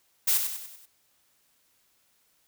blue noise with echo, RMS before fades -23 dBFS, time 0.27-0.38 s, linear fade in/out 10 ms, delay 96 ms, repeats 5, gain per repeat -6 dB, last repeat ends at 0.86 s, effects white hiss -68 dBFS RMS until 2.47 s

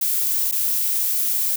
violet noise with dropouts, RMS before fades -21 dBFS, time 0.01-1.56 s, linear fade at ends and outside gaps 5 ms, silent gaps 0.514-0.522 s, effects none

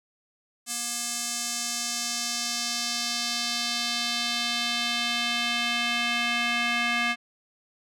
square tone with band-pass filter sweep, 237.7 Hz, A#3, 34 cents sharp, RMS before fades -28 dBFS, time 0.66-7.16 s, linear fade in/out 50 ms, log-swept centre 8000 to 2300 Hz, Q 1.7, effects none

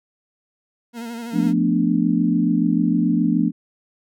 40% pulse tone with vibrato, 233.1 Hz, A#3, in tune, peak -28 dBFS, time 0.93-1.54 s, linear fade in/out 50 ms, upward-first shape sine, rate 12 Hz, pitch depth 48 cents each way
sine chord, B half-diminished seventh, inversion second, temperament equal, 174.61 / 220 / 246.9 / 293.7 Hz, F3 / A3 / B3 / D4, 0 / 0 / 0 / 0 cents, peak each -21 dBFS, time 1.32-3.52 s, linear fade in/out 50 ms
effects none

